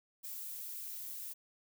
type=noise; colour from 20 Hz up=violet; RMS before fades=-44 dBFS; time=0.23-1.34 s; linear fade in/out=20 ms; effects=none